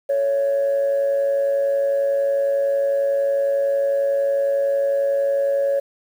sine tone with amplitude modulation, 557 Hz, C#5, 8 cents sharp, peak -13 dBFS, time 0.09-5.8 s, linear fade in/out 10 ms, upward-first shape sine, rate 111 Hz, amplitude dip 50%, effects tanh soft clip ceiling -13 dBFS + 8-bit

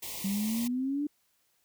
white band-stop noise, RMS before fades -39 dBFS, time 0.02-0.68 s, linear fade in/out 10 ms, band 1100 to 1900 Hz, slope 96 dB/octave
sine exponential sweep, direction up, 192.2 to 298.4 Hz, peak -28 dBFS, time 0.24-1.07 s, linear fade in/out 5 ms
effects white hiss -72 dBFS RMS until 1.64 s

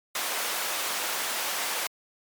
pink high-pass noise, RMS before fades -30 dBFS, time 0.15-1.87 s, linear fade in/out 2 ms, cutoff 720 Hz, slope 12 dB/octave, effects MP3 96 kbps

